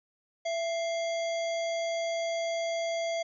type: harmonic tone with a mistuned harmonic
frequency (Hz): 667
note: E5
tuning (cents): +20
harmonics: 1 / 3 / 5 / 7 / 9 / 10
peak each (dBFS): -29 / -39 / -43 / -46 / -48 / -49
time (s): 0.45-3.23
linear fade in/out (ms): 10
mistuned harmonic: 3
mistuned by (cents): +87
effects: none